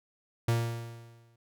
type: tone with exponential decay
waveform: 45% pulse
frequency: 116.54 Hz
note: A#2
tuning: in tune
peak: -23 dBFS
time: 0.48-1.36 s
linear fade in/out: 5 ms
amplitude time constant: 190 ms
effects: none